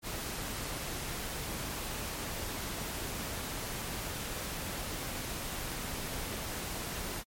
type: noise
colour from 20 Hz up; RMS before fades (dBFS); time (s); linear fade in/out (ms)
pink; -38; 0.02-7.24; 50
effects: MP3 64 kbps